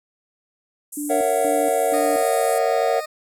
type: band-pass noise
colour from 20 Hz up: pink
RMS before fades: -34 dBFS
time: 0.92-2.59 s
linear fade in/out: 10 ms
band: 7600 to 12000 Hz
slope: 48 dB/octave
type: tone with tremolo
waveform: sine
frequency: 293.7 Hz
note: D4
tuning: in tune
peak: -25 dBFS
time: 0.97-2.23 s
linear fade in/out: 5 ms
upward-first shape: square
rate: 2.1 Hz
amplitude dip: 80%
type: chord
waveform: triangle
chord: F# dominant seventh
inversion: first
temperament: just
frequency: 462.5 / 555 / 666 / 740 Hz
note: A#4 / C#5 / E5 / F#5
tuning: -14 / +2 / +18 / 0 cents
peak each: -21 dBFS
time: 1.09-3.01 s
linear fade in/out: 20 ms
type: tone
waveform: 20% pulse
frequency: 617 Hz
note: D#5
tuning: 15 cents flat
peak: -24 dBFS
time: 1.93-3.06 s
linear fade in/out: 10 ms
effects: none